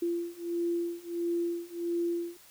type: beating tone pair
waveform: sine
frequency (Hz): 341.9 / 343.4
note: F4 / F4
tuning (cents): -37 / -29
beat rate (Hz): 1.5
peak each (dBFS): -33 / -32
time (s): 0.02-2.37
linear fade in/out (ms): 5
effects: white hiss -56 dBFS RMS until 2.5 s